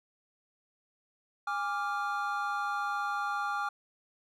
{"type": "chord", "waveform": "triangle", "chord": "D diminished", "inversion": "second", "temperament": "equal with one note detuned", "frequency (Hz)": [819.2, 1174.7, 1396.9], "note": ["Ab5", "D6", "F6"], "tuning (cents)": [-24, 0, 0], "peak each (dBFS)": -33, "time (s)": [1.47, 3.69], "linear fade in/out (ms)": 5, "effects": []}